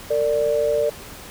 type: tone pair together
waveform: sine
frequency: 454.7 / 587.3 Hz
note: A#4 / D5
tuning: -43 / 0 cents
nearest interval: major third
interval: 443 cents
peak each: -21 / -19 dBFS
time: 0.1-0.9 s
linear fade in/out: 10 ms
effects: pink hiss -39 dBFS RMS until 1.3 s